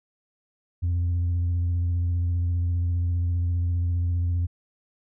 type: tone with vibrato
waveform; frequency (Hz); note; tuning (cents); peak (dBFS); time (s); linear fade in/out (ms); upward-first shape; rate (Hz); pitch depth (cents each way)
sine; 87; F2; -6; -19; 0.82-4.47; 20; triangle; 15; 28
effects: tanh soft clip ceiling -20 dBFS